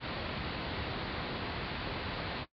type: low-pass noise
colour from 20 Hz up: pink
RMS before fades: -37 dBFS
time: 0-2.46 s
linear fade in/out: 50 ms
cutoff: 4600 Hz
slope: 96 dB/octave
effects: noise-tail reverb RT60 0.1 s tail -17 dB re dry + high-pass 60 Hz 12 dB/octave